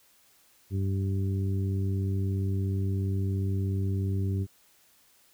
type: harmonic tone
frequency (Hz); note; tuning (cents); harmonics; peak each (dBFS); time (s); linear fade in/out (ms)
97; G2; -18; 1 / 2 / 3 / 4; -26 / -35 / -39 / -40; 0.7-4.47; 50
effects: white hiss -62 dBFS RMS until 5.33 s